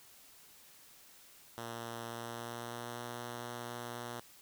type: tone with pitch glide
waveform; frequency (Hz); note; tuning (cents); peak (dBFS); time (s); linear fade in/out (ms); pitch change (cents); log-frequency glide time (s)
5% pulse; 116.54 to 119.75; A#2 to A#2; 0 to +47; -30; 1.58-4.2; 0; +47; 2.03-3.05
effects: white hiss -59 dBFS RMS until 4.41 s